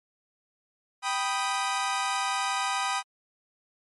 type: chord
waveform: sawtooth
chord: G augmented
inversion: none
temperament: equal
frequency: 784 / 987.8 / 1244.5 Hz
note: G5 / B5 / D#6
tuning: 0 / 0 / 0 cents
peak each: -27 dBFS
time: 1.02-3.03 s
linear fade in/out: 50 ms
effects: MP3 48 kbps